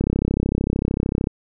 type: click train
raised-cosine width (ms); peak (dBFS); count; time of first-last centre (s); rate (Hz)
3; -6; 43; 0.01-1.271; 33.3
effects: none